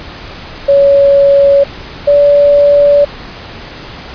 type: tone pair in turn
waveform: sine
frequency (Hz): 560 / 575.4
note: C#5 / D5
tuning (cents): +18 / -36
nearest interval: unison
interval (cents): 46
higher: second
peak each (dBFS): -3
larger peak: neither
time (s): 0.68-1.64 / 2.07-3.05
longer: second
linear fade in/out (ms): 10
effects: pink hiss -28 dBFS RMS until 4.14 s + resampled to 11025 Hz